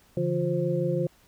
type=tone cluster; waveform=sine; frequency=143.1 / 169.2 / 353.8 / 526 Hz; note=D3 / E3 / F4 / C5; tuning=-45 / +45 / +23 / +9 cents; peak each=-29 dBFS; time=0.17-1.07 s; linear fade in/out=2 ms; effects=pink hiss -60 dBFS RMS until 1.27 s